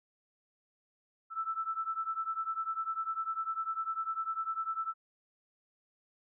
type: beating tone pair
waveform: sine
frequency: 1318.5 / 1328.5 Hz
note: E6 / E6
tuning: 0 / +13 cents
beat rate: 10 Hz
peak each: -35 / -37 dBFS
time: 1.3-4.94 s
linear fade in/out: 50 ms
effects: none